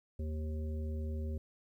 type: harmonic tone with a mistuned harmonic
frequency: 77.78 Hz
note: D#2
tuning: in tune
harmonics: 1 / 3 / 5 / 7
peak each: -35 / -45 / -49 / -52 dBFS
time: 0.19-1.38 s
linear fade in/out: 5 ms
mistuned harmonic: 7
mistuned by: -19 cents
effects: 12-bit